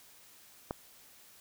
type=click; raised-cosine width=1 ms; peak=-20 dBFS; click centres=0.709 s; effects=white hiss -58 dBFS RMS until 1.4 s